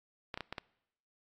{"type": "clicks", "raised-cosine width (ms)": 0.3, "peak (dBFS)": -22, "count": 5, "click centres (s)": [0.342, 0.375, 0.407, 0.526, 0.582], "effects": ["noise-tail reverb RT60 0.8 s tail -24 dB re dry", "AAC 32 kbps"]}